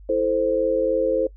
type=chord; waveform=sine; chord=A minor; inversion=second; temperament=equal; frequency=329.6 / 440 / 523.3 Hz; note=E4 / A4 / C5; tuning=0 / 0 / 0 cents; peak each=-26 / -23 / -20 dBFS; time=0.09-1.27 s; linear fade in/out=5 ms; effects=noise-tail reverb RT60 0.1 s tail -21 dB re dry + added 49 Hz sine -41 dBFS peak until 1.36 s